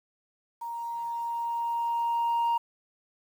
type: tone with level ramp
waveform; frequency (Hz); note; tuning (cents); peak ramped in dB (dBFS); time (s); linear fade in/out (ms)
sine; 935; A#5; +5; -33 to -20; 0.61-2.58; 10
effects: tanh soft clip ceiling -22 dBFS + 9-bit